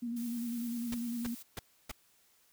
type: tone with vibrato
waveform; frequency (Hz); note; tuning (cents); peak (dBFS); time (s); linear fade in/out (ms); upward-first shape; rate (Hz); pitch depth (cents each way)
sine; 236.3; A#3; +24; -34; 0.02-1.35; 10; square; 10; 32
type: noise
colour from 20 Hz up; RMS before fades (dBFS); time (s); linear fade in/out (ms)
blue; -49; 0.16-1.43; 10
type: noise bursts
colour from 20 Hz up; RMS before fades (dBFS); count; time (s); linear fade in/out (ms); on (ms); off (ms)
pink; -40; 4; 0.92-1.916; 5; 24; 300
effects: white hiss -68 dBFS RMS until 2.52 s